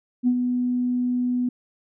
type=tone with ADSR envelope; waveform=sine; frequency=247.5 Hz; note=B3; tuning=4 cents sharp; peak=-14 dBFS; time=0.23-1.49 s; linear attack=43 ms; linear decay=69 ms; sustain=-6 dB; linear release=5 ms; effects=tanh soft clip ceiling -10 dBFS